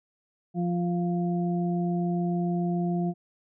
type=harmonic tone; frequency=174.61 Hz; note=F3; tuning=in tune; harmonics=1 / 2 / 4; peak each=-25 / -32 / -35 dBFS; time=0.54-3.14 s; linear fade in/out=50 ms; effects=none